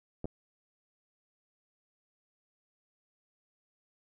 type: clicks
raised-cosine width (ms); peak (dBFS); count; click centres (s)
2; -24; 2; 0.244 / 0.255
effects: none